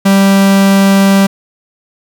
45% pulse tone, 195.8 Hz, G3, 2 cents flat, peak -5 dBFS, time 0.05-1.27 s, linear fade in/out 10 ms, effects none

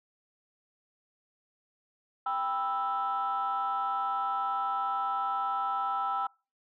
sine chord, E minor, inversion first, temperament just, 791.1 / 988.9 / 1318.5 Hz, G5 / B5 / E6, +16 / +2 / 0 cents, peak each -31 / -35 / -30 dBFS, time 2.26-6.27 s, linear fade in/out 5 ms, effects noise-tail reverb RT60 0.3 s tail -25 dB re dry + tanh soft clip ceiling -22 dBFS

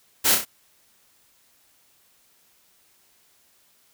white noise with echo, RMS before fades -19 dBFS, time 0.24-0.36 s, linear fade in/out 20 ms, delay 31 ms, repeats 3, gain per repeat -5 dB, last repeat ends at 0.453 s, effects white hiss -61 dBFS RMS until 3.93 s

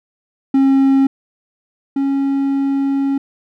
triangle tone pair in turn, 270.5 / 275.1 Hz, C#4 / C#4, -42 / -13 cents, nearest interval unison, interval 29 cents, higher second, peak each -7 / -12 dBFS, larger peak first, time 0.54-1.07 / 1.96-3.18 s, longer second, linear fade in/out 5 ms, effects none

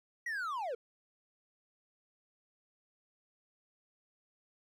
triangle linear sweep, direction down, 1953 to 440 Hz, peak -33 dBFS, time 0.26-0.75 s, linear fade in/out 5 ms, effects none

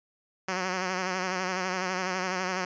5% pulse tone with vibrato, 185 Hz, F#3, in tune, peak -17 dBFS, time 0.48-2.65 s, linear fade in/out 5 ms, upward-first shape sine, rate 12 Hz, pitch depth 48 cents each way, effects resampled to 16000 Hz

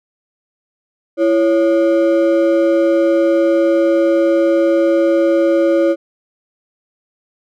triangle ring-modulated tone, 445.1 Hz, A4, 20 cents sharp, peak -5 dBFS, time 1.17-5.96 s, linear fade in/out 50 ms, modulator 110 Hz, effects none

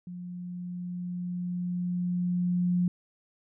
sine tone with level ramp, 177.9 Hz, F3, 32 cents sharp, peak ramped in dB -37 to -22 dBFS, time 0.07-2.88 s, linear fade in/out 2 ms, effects none

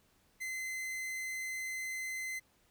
45% pulse tone, 2056 Hz, C7, 31 cents flat, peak -37 dBFS, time 0.4-2.4 s, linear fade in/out 20 ms, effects pink hiss -70 dBFS RMS until 2.7 s

